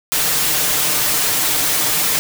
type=noise with comb filter; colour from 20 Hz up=white; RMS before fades=-17 dBFS; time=0.12-2.19 s; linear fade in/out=0 ms; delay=6.6 ms; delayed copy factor=+0.65; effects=none